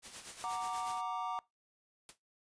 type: noise with tremolo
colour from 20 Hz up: white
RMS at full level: -45 dBFS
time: 0.02-1.02 s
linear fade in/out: 50 ms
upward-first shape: sine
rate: 8.3 Hz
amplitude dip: 60%
type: chord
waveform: triangle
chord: Gb augmented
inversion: none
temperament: equal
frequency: 740 / 932.3 / 1174.7 Hz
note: Gb5 / Bb5 / D6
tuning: 0 / 0 / 0 cents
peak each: -38 dBFS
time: 0.44-1.39 s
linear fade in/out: 0 ms
type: noise with exponential decay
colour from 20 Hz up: white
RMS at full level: -46 dBFS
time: 2.09-2.18 s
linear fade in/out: 1 ms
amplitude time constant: 18 ms
effects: noise-tail reverb RT60 0.2 s tail -22 dB re dry + resampled to 22050 Hz